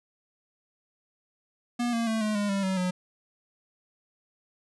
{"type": "tone with pitch steps", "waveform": "square", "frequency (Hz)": [240.6, 231.2, 222.2, 213.5, 205.1, 197.13, 189.43, 182.03], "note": ["B3", "A#3", "A3", "G#3", "G#3", "G3", "F#3", "F#3"], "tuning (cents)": [-45, -14, 17, 48, -21, 10, 41, -28], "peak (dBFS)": -26, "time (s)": [1.79, 2.91], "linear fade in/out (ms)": 10, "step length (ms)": 140, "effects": ["resampled to 24000 Hz"]}